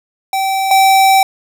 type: tone pair in turn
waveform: square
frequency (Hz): 773 / 773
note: G5 / G5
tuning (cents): -24 / -24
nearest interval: unison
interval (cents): 0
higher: neither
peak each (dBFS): -14 / -7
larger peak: second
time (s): 0.33-0.71 / 0.71-1.23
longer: second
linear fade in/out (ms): 2
effects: none